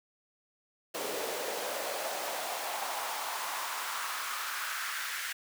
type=noise with high-pass filter sweep; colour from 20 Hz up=pink; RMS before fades=-36 dBFS; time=0.94-5.33 s; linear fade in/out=10 ms; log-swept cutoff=430 to 1700 Hz; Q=2.7; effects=none